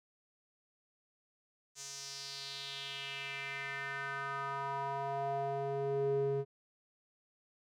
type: tone with band-pass filter sweep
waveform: square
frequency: 138.59 Hz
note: C#3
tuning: in tune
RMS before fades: -38 dBFS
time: 1.75-6.45 s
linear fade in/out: 50 ms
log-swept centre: 6700 to 340 Hz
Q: 3.4
effects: none

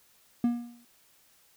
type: tone with exponential decay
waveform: triangle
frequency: 238.6 Hz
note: A#3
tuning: 41 cents sharp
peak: -18 dBFS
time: 0.44-0.85 s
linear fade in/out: 2 ms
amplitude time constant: 88 ms
effects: white hiss -63 dBFS RMS until 1.56 s

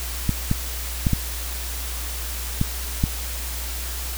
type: clicks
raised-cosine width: 5 ms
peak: -6 dBFS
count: 6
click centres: 0.293 / 0.514 / 1.068 / 1.133 / 2.614 / 3.039 s
effects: added 60 Hz sine -29 dBFS peak until 4.17 s + white hiss -32 dBFS RMS until 4.17 s

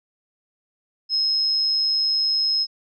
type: tone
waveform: sine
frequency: 5150 Hz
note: E8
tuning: 41 cents flat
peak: -18 dBFS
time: 1.09-2.67 s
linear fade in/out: 50 ms
effects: none

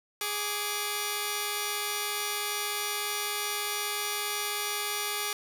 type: tone pair together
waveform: 5% pulse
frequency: 414.8 / 1162.1 Hz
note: G#4 / D6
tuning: -2 / -19 cents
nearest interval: octave + tritone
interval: 1783 cents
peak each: -21 dBFS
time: 0.21-5.33 s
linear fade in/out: 2 ms
effects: none

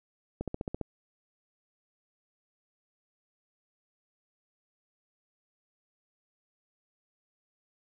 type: click train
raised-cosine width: 2 ms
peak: -20 dBFS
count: 7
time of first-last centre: 0.41-0.813 s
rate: 14.9 Hz
effects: none

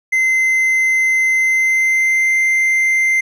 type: tone with pitch glide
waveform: triangle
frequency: 2065 to 2084 Hz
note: C7 to C7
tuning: -23 to -7 cents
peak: -10 dBFS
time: 0.12-3.21 s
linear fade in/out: 10 ms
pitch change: +16 cents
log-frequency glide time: 1.34-2.38 s
effects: none

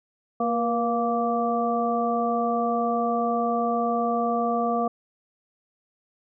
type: harmonic tone with a mistuned harmonic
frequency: 233.1 Hz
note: A#3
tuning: in tune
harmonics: 1 / 2 / 3 / 5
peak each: -27 / -28 / -25 / -29 dBFS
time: 0.4-4.88 s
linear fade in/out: 5 ms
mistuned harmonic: 2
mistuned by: +41 cents
effects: none

